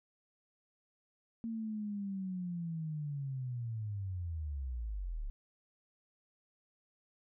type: linear sweep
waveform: sine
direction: down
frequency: 230 to 32.7 Hz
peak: -36 dBFS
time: 1.44-5.3 s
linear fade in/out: 0 ms
effects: none